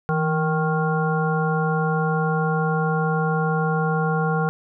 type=harmonic tone with a mistuned harmonic; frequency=155.56 Hz; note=D#3; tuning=in tune; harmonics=1 / 3 / 5 / 7 / 9; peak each=-21 / -26 / -27 / -30 / -28 dBFS; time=0.09-4.49 s; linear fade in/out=0 ms; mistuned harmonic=1; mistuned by=+74 cents; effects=none